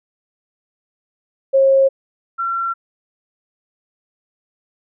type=tone pair in turn; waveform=sine; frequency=540 / 1360.7 Hz; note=C#5 / F6; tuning=-45 / -45 cents; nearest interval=octave + major third; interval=1600 cents; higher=second; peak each=-9 / -18 dBFS; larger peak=first; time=1.53-1.89 / 2.38-2.74 s; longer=neither; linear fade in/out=20 ms; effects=none